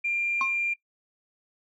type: tone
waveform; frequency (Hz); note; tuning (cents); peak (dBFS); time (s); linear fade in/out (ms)
sine; 2388; D7; +28; -24; 0.04-0.74; 10
type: tone with exponential decay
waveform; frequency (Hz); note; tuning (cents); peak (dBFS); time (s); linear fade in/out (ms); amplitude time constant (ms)
sine; 1069; C6; +37; -20; 0.41-0.58; 1; 35
effects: noise-tail reverb RT60 0.1 s tail -19 dB re dry + tanh soft clip ceiling -18 dBFS